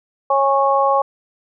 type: harmonic tone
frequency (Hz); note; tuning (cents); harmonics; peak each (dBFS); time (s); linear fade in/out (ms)
274.9; C#4; -14; 2 / 3 / 4; -17 / -17 / -17; 0.3-1.02; 5
effects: none